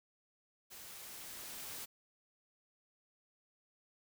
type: noise with level ramp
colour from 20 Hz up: white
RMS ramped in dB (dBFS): -52 to -45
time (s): 0.7-1.86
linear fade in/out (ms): 20
effects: none